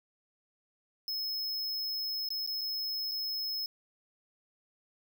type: tone with dropouts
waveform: square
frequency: 5180 Hz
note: E8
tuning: 31 cents flat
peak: -33 dBFS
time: 1.08-3.66 s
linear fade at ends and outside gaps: 1 ms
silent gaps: 2.288-2.304 / 2.464-2.474 / 2.611-2.615 / 3.113-3.118 s
effects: 12-bit